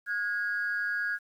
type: tone pair together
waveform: sine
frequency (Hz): 1445 / 1648.2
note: F#6 / G#6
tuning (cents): -41 / -14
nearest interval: major second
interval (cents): 227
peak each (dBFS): -31 / -29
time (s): 0.06-1.19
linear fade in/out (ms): 50
effects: tanh soft clip ceiling -22 dBFS + 10-bit